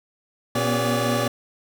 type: tone cluster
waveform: 25% pulse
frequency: 119.9 / 244.9 / 274.2 / 403.2 / 576 Hz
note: A#2 / B3 / C#4 / G4 / D5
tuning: +49 / -14 / -19 / +49 / -34 cents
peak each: -22 / -23 / -27 / -26 / -21 dBFS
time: 0.55-1.28 s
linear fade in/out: 5 ms
effects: none